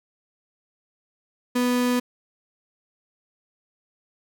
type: tone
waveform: 35% pulse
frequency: 246.9 Hz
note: B3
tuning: in tune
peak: -18 dBFS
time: 1.55-2 s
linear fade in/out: 10 ms
effects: none